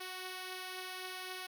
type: beating tone pair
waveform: 5% pulse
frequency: 370 / 373.8 Hz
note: F#4 / F#4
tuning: 0 / +18 cents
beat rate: 3.8 Hz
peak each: -31 / -39 dBFS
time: 0-1.47 s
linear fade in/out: 10 ms
effects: none